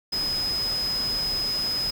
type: tone in noise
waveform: sine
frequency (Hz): 5050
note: D#8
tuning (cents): +25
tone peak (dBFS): -24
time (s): 0.12-1.91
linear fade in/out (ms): 10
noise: pink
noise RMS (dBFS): -36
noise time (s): 0.12-1.91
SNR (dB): +9
effects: none